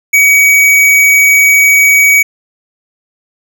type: tone with tanh clipping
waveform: sine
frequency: 2263 Hz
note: C#7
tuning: 35 cents sharp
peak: -5 dBFS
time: 0.13-2.23 s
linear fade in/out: 10 ms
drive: 18 dB
effects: none